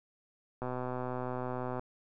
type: click train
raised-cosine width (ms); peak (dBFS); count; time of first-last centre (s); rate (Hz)
1; -23; 149; 0.62-1.795; 126
effects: none